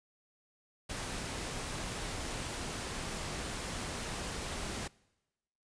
pink noise, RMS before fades -39 dBFS, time 0.89-4.88 s, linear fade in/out 10 ms, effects noise-tail reverb RT60 1.0 s tail -24 dB re dry + resampled to 22050 Hz

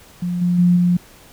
sine tone with level steps, 176.8 Hz, F3, 22 cents sharp, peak -19 / -14 / -10 / -12 dBFS, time 0.22-0.97 s, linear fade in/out 5 ms, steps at 0.41 / 0.58 / 0.76 s, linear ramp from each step 10 ms, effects pink hiss -46 dBFS RMS until 1.32 s

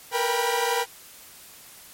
sawtooth tone cluster, 462.3 / 483.3 / 790 / 979 Hz, A#4 / B4 / G5 / B5, -14 / -38 / +13 / -15 cents, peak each -24 dBFS, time 0.11-0.86 s, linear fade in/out 50 ms, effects white hiss -47 dBFS RMS until 1.93 s + MP3 64 kbps

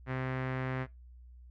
sawtooth tone with low-pass filter, 130 Hz, C3, 11 cents flat, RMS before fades -35 dBFS, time 0.06-0.87 s, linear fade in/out 50 ms, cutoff 1900 Hz, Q 2.3, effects noise-tail reverb RT60 0.2 s tail -20 dB re dry + added 61 Hz sine -50 dBFS peak until 1.5 s

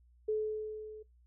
sine tone with level ramp, 430.4 Hz, A4, 38 cents flat, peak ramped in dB -28 to -46 dBFS, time 0.28-1.03 s, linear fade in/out 10 ms, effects noise-tail reverb RT60 0.2 s tail -25 dB re dry + added 60 Hz sine -61 dBFS peak until 1.26 s

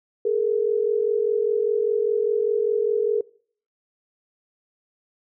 sine tone pair together, 419.3 / 464.3 Hz, G#4 / A#4, +17 / -7 cents, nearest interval major second, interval 176 cents, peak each -21 / -22 dBFS, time 0.25-3.21 s, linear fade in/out 5 ms, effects noise-tail reverb RT60 0.5 s tail -22 dB re dry

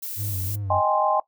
violet noise, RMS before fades -32 dBFS, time 0.02-0.56 s, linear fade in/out 10 ms
triangle tone with vibrato, 98 Hz, G2, in tune, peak -25 dBFS, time 0.16-0.82 s, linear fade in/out 50 ms, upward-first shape sine, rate 3 Hz, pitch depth 97 cents each way
sine chord, Ab major seventh, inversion second, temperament equal, 622.3 / 784 / 830.6 / 1046.5 Hz, Eb5 / G5 / Ab5 / C6, 0 / 0 / 0 / 0 cents, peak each -24 dBFS, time 0.7-1.2 s, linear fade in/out 5 ms
effects noise-tail reverb RT60 0.1 s tail -17 dB re dry

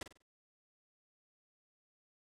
pink noise with echo, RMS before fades -42 dBFS, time 0.01-0.03 s, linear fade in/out 2 ms, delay 48 ms, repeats 4, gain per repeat -9 dB, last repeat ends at 0.222 s, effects low-pass 9000 Hz 12 dB/octave

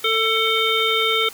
harmonic tone with a mistuned harmonic, 445.4 Hz, A4, 21 cents sharp, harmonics 1 / 3 / 5 / 7 / 8, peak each -23 / -23 / -23 / -23 / -23 dBFS, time 0.04-1.29 s, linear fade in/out 5 ms, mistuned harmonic 8, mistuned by +38 cents, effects white hiss -40 dBFS RMS until 1.33 s

